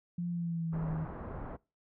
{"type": "tone with pitch glide", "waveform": "sine", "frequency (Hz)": [174, 158.64], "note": ["F3", "D#3"], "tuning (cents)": [-6, 34], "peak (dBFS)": -32, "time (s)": [0.18, 1.05], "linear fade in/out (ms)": 5, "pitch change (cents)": -160, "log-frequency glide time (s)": [0.29, 0.9]}
{"type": "low-pass noise", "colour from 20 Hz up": "pink", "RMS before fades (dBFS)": -42, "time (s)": [0.72, 1.57], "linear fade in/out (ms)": 20, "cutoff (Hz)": 1300, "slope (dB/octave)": 24}
{"effects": ["noise-tail reverb RT60 0.3 s tail -24 dB re dry"]}